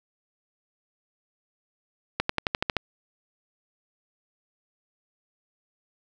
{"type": "accelerating click train", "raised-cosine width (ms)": 0.3, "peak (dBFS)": -7, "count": 8, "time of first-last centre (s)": [2.2, 2.767], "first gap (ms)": 94, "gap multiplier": 0.95, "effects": []}